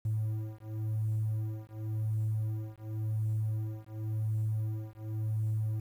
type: beating tone pair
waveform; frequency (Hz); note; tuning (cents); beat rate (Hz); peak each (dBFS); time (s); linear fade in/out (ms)
triangle; 108.3 / 109.22; A2 / A2; -27 / -12; 0.92; -31; 0.05-5.8; 5
effects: tanh soft clip ceiling -24 dBFS + 10-bit